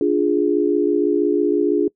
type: chord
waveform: sine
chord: D diminished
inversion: none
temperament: equal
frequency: 293.7 / 349.2 / 415.3 Hz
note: D4 / F4 / Ab4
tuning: 0 / 0 / 0 cents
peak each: -19 dBFS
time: 0.01-1.88 s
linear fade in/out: 2 ms
effects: noise-tail reverb RT60 0.1 s tail -24 dB re dry